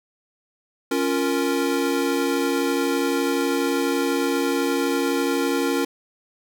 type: chord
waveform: square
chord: Bb minor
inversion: first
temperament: equal with one note detuned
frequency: 277.2 / 349.2 / 464.8 Hz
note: Db4 / F4 / Bb4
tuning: 0 / 0 / -5 cents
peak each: -24 / -26 / -26 dBFS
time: 0.91-5.85 s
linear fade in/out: 5 ms
effects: none